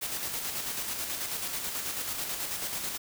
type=noise with tremolo; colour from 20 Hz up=white; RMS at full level=-33 dBFS; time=0.01-2.98 s; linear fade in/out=20 ms; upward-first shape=square; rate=9.2 Hz; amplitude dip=35%; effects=none